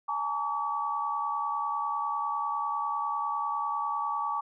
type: tone cluster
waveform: sine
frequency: 835 / 905 / 1141 Hz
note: G#5 / A5 / C#6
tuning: +9 / +48 / +50 cents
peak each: -35 / -34 / -30 dBFS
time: 0.08-4.41 s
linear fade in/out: 10 ms
effects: none